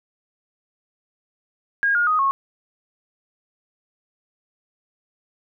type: tone with pitch steps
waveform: sine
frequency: 1628 / 1425.5 / 1248.1 / 1092.9 Hz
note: G#6 / F6 / D#6 / C#6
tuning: -35 / +35 / +5 / -25 cents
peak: -16 dBFS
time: 1.83-2.31 s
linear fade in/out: 0 ms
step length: 120 ms
effects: none